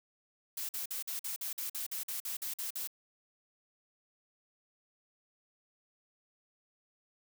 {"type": "noise bursts", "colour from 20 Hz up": "blue", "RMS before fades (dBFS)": -38, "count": 14, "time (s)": [0.57, 2.874], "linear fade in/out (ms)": 5, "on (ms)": 120, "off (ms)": 48, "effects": []}